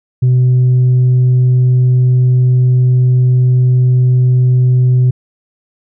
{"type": "tone", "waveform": "sine", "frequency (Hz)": 126.3, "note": "B2", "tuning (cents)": 39, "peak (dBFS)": -4, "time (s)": [0.22, 5.11], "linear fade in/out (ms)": 10, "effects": ["tanh soft clip ceiling -5 dBFS"]}